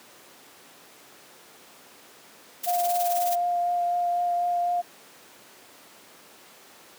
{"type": "noise with tremolo", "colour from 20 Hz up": "blue", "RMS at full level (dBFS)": -29, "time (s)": [2.63, 3.36], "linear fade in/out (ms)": 10, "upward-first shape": "triangle", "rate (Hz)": 19, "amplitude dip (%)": 75}
{"type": "tone with vibrato", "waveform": "sine", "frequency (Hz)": 703, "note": "F5", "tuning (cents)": 11, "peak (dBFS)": -22, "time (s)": [2.66, 4.82], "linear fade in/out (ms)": 20, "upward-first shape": "triangle", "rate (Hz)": 4, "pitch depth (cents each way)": 12}
{"effects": ["pink hiss -50 dBFS RMS until 6.98 s", "high-pass 300 Hz 12 dB/octave"]}